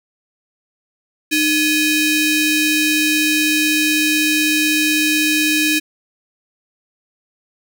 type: ring-modulated tone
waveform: sawtooth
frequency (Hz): 1396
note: F6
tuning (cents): -1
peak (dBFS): -7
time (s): 1.31-5.8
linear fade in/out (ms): 20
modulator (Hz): 1090
effects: none